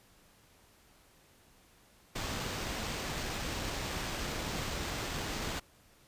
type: noise with sample-and-hold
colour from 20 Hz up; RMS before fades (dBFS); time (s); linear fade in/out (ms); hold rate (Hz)
pink; -37; 2.15-5.6; 10; 11025
effects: pink hiss -63 dBFS RMS until 6.07 s + resampled to 32000 Hz